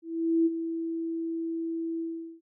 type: tone with ADSR envelope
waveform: sine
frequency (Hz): 329.6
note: E4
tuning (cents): 0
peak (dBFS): -19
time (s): 0.02-2.41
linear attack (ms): 440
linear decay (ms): 30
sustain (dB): -10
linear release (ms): 410
effects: none